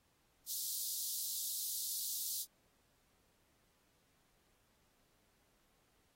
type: high-pass noise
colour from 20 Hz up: white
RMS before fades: -40 dBFS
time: 0.46-2.46 s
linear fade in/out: 50 ms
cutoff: 3700 Hz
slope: 48 dB/octave
effects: pink hiss -75 dBFS RMS until 6.15 s + AAC 48 kbps